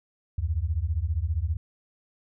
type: beating tone pair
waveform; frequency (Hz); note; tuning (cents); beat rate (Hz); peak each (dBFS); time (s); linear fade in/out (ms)
sine; 73.1 / 88.1; D2 / F2; -7 / +16; 15; -27; 0.38-1.57; 5
effects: none